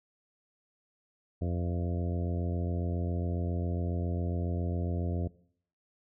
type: harmonic tone with a mistuned harmonic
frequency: 87.31 Hz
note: F2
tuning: in tune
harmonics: 1 / 2 / 3 / 4 / 5 / 6 / 7 / 8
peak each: -30 / -36 / -40 / -42 / -44 / -46 / -47 / -48 dBFS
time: 1.41-5.28 s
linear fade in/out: 10 ms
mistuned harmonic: 8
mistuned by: -32 cents
effects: noise-tail reverb RT60 0.6 s tail -20 dB re dry